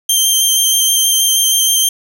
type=tone with vibrato; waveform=15% pulse; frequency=3154 Hz; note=G7; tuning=10 cents sharp; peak=-3 dBFS; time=0.09-1.89 s; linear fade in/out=5 ms; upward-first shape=square; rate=6.3 Hz; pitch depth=9 cents each way; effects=none